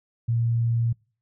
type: tone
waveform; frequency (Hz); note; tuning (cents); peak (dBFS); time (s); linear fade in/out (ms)
sine; 116.54; A#2; 0; -20; 0.28-0.93; 10
effects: noise-tail reverb RT60 0.4 s tail -26 dB re dry